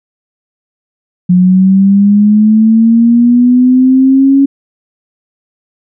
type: linear sweep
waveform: sine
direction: up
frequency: 178.3 to 277.2 Hz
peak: -3 dBFS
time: 1.29-4.46 s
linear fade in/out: 10 ms
effects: none